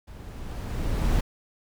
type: noise with level ramp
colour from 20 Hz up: brown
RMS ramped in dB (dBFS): -42 to -22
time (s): 0.07-1.21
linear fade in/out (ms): 10
effects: none